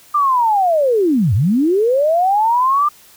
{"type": "linear two-way sweep", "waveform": "sine", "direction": "down then up", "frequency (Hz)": [1206, 86.9, 1206], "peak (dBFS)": -11, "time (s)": [0.14, 2.89], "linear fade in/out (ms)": 10, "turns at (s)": 1.34, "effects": ["white hiss -46 dBFS RMS until 3.16 s"]}